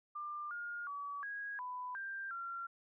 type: tone with pitch steps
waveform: sine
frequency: 1193 / 1420 / 1141 / 1648 / 997 / 1584 / 1373 Hz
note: D6 / F6 / C#6 / G#6 / B5 / G6 / F6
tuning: +27 / +28 / +50 / -14 / +16 / +18 / -30 cents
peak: -40 dBFS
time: 0.15-2.67 s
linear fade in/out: 10 ms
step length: 360 ms
effects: none